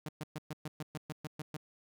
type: tone bursts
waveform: sawtooth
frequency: 153 Hz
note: D#3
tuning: 29 cents flat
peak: -34 dBFS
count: 11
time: 0.06-1.568 s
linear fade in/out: 2 ms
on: 28 ms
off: 120 ms
effects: none